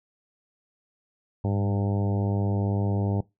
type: harmonic tone with a mistuned harmonic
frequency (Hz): 99.9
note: G2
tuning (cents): +33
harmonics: 1 / 2 / 3 / 4 / 5 / 6 / 7 / 8 / 9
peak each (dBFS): -24 / -30 / -34 / -36 / -38 / -40 / -41 / -42 / -43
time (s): 1.44-3.21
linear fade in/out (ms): 5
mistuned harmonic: 1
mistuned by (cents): +40
effects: noise-tail reverb RT60 0.2 s tail -21 dB re dry